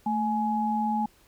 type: tone pair together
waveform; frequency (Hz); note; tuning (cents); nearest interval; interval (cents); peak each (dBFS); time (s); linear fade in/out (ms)
sine; 220.8 / 840; A3 / G#5; +6 / +19; octave + major seventh; 2313; -27 / -26; 0.06-1.06; 5
effects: pink hiss -60 dBFS RMS until 1.27 s